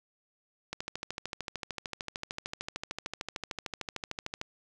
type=click train; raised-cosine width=0.2 ms; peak=-18 dBFS; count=50; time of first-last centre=0.73-4.414 s; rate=13.3 Hz; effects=none